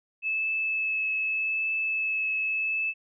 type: tone with vibrato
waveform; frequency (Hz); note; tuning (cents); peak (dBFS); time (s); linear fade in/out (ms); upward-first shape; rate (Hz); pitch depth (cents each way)
sine; 2607; E7; -20; -25; 0.22-2.94; 50; triangle; 0.83; 12
effects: none